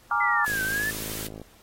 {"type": "chord", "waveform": "sine", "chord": "Bb dominant seventh", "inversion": "third", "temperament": "equal", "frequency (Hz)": [830.6, 932.3, 1174.7, 1396.9], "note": ["Ab5", "Bb5", "D6", "F6"], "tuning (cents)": [0, 0, 0, 0], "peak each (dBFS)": [-29, -29, -25, -26], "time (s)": [0.11, 0.45], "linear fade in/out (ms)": 2}
{"type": "linear two-way sweep", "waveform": "sine", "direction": "down then up", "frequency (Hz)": [2046, 1518, 1778], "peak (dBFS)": -25, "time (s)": [0.2, 0.91], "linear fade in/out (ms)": 10, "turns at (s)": 0.63}
{"type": "high-pass noise", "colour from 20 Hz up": "white", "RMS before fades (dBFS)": -35, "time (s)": [0.46, 1.27], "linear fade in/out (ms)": 2, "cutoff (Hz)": 790, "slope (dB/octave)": 12}
{"type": "click train", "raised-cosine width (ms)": 2, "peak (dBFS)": -26, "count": 51, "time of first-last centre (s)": [0.48, 1.416], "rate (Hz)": 53.4}
{"effects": ["pink hiss -56 dBFS RMS until 1.62 s", "AAC 48 kbps"]}